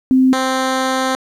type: tone pair in turn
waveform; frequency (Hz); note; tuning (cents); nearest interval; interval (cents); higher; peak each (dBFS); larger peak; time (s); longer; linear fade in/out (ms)
sine / 10% pulse; 260 / 261.5; C4 / C4; -11 / -1; unison; 10; second; -8 / -7; second; 0.11-0.33 / 0.33-1.15; second; 0
effects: low-pass 9000 Hz 12 dB/octave + 8-bit

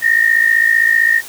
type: tone pair together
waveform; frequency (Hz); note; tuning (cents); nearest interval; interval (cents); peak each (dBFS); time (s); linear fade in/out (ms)
sine; 1819 / 1874.5; A#6 / A#6; -43 / +9; minor second; 52; -12; 0.01-1.22; 50
effects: white hiss -33 dBFS RMS until 1.28 s

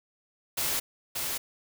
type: noise with echo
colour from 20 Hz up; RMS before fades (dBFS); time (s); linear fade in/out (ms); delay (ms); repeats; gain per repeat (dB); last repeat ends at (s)
white; -29; 0.57-0.8; 10; 580; 1; -3; 1.38
effects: none

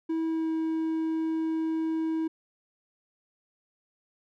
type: tone with pitch glide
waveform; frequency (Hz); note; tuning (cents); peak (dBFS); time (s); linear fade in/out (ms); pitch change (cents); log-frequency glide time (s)
triangle; 324.1 to 321.3; E4 to E4; -29 to -44; -24; 0.09-2.28; 10; -15; 0.26-0.5
effects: none

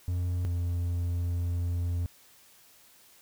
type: tone pair in turn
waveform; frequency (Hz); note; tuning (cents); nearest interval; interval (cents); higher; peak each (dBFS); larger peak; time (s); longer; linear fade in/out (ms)
triangle; 88.7 / 86.92; F2 / F2; +27 / -8; unison; 35; first; -25; neither; 0.08-0.45 / 0.45-2.06; second; 0
effects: white hiss -58 dBFS RMS until 3.21 s

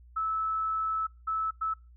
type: tone bursts at uneven times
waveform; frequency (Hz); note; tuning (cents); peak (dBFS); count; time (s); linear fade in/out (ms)
sine; 1306; E6; -17; -27; 3; 0.16-1.07 / 1.27-1.51 / 1.61-1.74; 10
effects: noise-tail reverb RT60 0.3 s tail -25 dB re dry + added 60 Hz sine -51 dBFS peak until 1.96 s

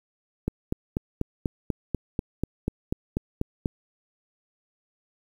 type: click train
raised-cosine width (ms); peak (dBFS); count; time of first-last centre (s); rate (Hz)
3; -12; 14; 0.48-3.658; 4.09
effects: 8-bit

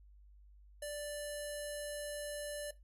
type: tone with low-pass filter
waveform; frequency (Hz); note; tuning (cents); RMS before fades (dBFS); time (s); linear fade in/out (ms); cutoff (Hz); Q
square; 587.3; D5; 0; -42; 0.82-2.71; 5; 11000; 7.1
effects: noise-tail reverb RT60 0.2 s tail -17 dB re dry + added 50 Hz sine -57 dBFS peak until 2.83 s

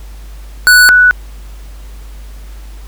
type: tone pair in turn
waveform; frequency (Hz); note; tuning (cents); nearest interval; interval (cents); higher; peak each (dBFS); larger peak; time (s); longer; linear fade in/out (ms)
square / sine; 1480 / 1480; F#6 / F#6; 0 / 0; unison; 0; neither; -3; neither; 0.67-0.89 / 0.89-1.11; neither; 0
effects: added 50 Hz sine -27 dBFS peak until 2.87 s + pink hiss -42 dBFS RMS until 2.87 s

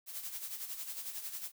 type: noise with tremolo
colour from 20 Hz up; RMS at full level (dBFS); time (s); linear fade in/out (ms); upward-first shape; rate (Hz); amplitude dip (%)
blue; -40; 0.06-1.52; 50; sine; 11; 60
effects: none

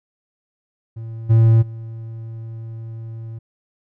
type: tone with level steps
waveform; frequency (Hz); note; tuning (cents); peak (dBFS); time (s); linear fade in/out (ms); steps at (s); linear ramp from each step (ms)
triangle; 113.2; A2; +50; -26 / -7 / -27; 0.96-3.39; 10; 1.29 / 1.61; 20
effects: none

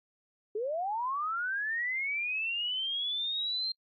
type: linear sweep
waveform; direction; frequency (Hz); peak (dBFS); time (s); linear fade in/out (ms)
sine; up; 403.3 to 4186; -30; 0.55-3.72; 5
effects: noise-tail reverb RT60 0.1 s tail -26 dB re dry + AAC 64 kbps

